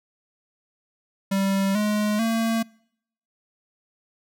square tone with pitch steps, 195 / 210.2 / 226.6 Hz, G3 / G#3 / A#3, -9 / +21 / -49 cents, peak -21 dBFS, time 1.31-2.63 s, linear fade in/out 10 ms, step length 440 ms, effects noise-tail reverb RT60 0.7 s tail -26 dB re dry

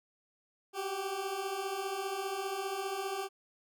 20% pulse beating tone pair, 377.9 / 392.9 Hz, F#4 / G4, +37 / +4 cents, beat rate 15 Hz, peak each -35 / -31 dBFS, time 0.73-3.29 s, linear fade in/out 50 ms, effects none

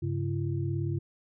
sine tone cluster, 100 / 137.6 / 339.1 Hz, G2 / C#3 / E4, +35 / -12 / +49 cents, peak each -31 / -31 / -36 dBFS, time 0.02-0.99 s, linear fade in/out 10 ms, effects none

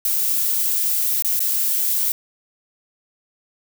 violet noise with dropouts, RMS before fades -20 dBFS, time 0.05-2.12 s, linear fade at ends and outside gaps 1 ms, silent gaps 1.223-1.247 / 1.393-1.403 s, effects none

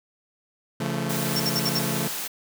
sawtooth chord, Db augmented, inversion none, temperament equal with one note detuned, 138.59 / 171.12 / 220 Hz, Db3 / F3 / A3, 0 / -35 / 0 cents, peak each -26 dBFS, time 0.8-2.08 s, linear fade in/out 5 ms
white high-pass noise, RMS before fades -31 dBFS, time 1.09-2.28 s, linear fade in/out 10 ms, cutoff 140 Hz, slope 12 dB/octave
sine tone bursts, 5450 Hz, F8, 43 cents flat, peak -23 dBFS, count 5, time 1.36-1.789 s, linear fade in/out 2 ms, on 37 ms, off 61 ms
effects none

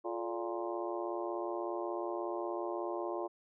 harmonic tone with a mistuned harmonic, 116.54 Hz, A#2, in tune, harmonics 3 / 4 / 5 / 6 / 7 / 8 / 9, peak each -38 / -45 / -41 / -44 / -46 / -47 / -45 dBFS, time 0.04-3.28 s, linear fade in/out 20 ms, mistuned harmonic 4, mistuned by -120 cents, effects none

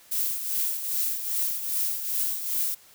violet noise with tremolo, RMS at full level -25 dBFS, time 0.11-2.75 s, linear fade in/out 10 ms, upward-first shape triangle, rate 2.5 Hz, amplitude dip 65%, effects white hiss -54 dBFS RMS until 2.94 s

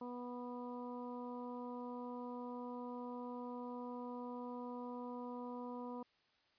harmonic tone, 245.3 Hz, B3, 12 cents flat, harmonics 1 / 2 / 3 / 4 / 5, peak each -46 / -49 / -56 / -50 / -60 dBFS, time 0.01-6.03 s, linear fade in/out 5 ms, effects white hiss -75 dBFS RMS until 6.58 s + resampled to 11025 Hz

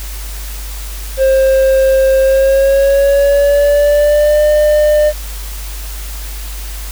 triangle tone with pitch glide, 532 to 600.6 Hz, C5 to D5, +29 to +39 cents, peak -5 dBFS, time 1.17-5.13 s, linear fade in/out 50 ms, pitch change +210 cents, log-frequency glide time 2.21-4.42 s, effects added 50 Hz sine -22 dBFS peak until 6.91 s + white hiss -30 dBFS RMS until 6.91 s

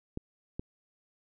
clicks, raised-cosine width 3 ms, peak -22 dBFS, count 2, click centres 0.174 / 0.595 s, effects none

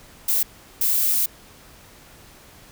violet noise bursts at uneven times, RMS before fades -20 dBFS, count 2, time 0.28-0.43 / 0.81-1.26 s, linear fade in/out 5 ms, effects pink hiss -48 dBFS RMS until 2.71 s

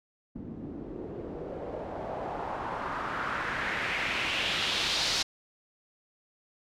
white noise with low-pass filter sweep, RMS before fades -33 dBFS, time 0.35-5.23 s, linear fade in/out 10 ms, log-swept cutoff 240 to 4800 Hz, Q 2.3, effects none

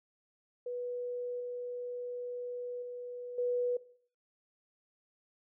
sine tone with level steps, 490.2 Hz, B4, 13 cents flat, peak -35 / -37 / -40 / -29 dBFS, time 0.66-3.77 s, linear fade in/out 5 ms, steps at 1.4 / 2.82 / 3.38 s, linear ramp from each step 5 ms, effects noise-tail reverb RT60 0.5 s tail -17 dB re dry

